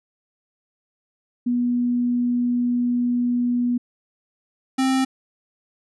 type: tone pair in turn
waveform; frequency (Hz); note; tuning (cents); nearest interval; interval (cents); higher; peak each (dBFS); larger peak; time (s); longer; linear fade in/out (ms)
sine / square; 243.4 / 263.4; B3 / C4; -25 / +12; minor second; 137; second; -18; neither; 1.46-3.78 / 4.78-5.05; first; 10
effects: resampled to 24000 Hz